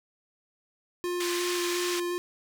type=tone with vibrato; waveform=square; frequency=352.1 Hz; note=F4; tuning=14 cents sharp; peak=-29 dBFS; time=1.04-2.18 s; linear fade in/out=0 ms; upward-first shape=square; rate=2.8 Hz; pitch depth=10 cents each way
type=band-pass noise; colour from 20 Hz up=white; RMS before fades=-34 dBFS; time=1.2-2 s; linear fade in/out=5 ms; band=1300 to 6000 Hz; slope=12 dB/octave
effects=none